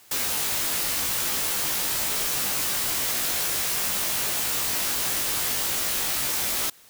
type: noise with comb filter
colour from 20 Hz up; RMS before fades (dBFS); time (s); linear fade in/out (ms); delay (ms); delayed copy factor
white; -26; 0.11-6.7; 5; 18; -0.9
effects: white hiss -53 dBFS RMS until 6.89 s